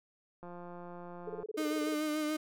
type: click train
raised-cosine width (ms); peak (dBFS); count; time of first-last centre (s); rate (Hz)
1; -34; 176; 0.43-1.43; 175
type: tone bursts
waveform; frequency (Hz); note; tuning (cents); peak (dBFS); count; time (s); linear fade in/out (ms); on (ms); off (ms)
sine; 431.6; A4; -33; -36; 13; 1.27-1.947; 5; 29; 25
type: tone with vibrato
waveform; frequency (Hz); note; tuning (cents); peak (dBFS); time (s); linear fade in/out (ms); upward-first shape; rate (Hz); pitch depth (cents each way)
35% pulse; 305; D#4; -34; -30; 1.57-2.37; 10; sine; 6.9; 30
effects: none